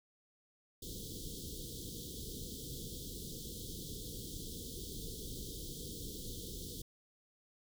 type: band-stop noise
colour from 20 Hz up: pink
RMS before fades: -45 dBFS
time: 0.82-6.82 s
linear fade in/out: 5 ms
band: 500 to 3200 Hz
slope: 96 dB/octave
effects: none